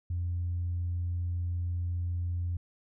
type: tone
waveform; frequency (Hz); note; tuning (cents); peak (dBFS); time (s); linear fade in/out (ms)
sine; 87.31; F2; 0; -28; 0.1-2.57; 5
effects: tanh soft clip ceiling -25 dBFS